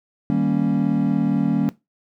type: chord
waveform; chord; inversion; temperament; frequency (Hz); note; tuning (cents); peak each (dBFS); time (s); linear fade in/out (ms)
triangle; Eb dominant seventh; none; equal; 155.56 / 196 / 233.1 / 277.2; Eb3 / G3 / Bb3 / Db4; 0 / 0 / 0 / 0; -22 / -21 / -20 / -20; 0.3-1.69; 0
effects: noise-tail reverb RT60 0.2 s tail -18 dB re dry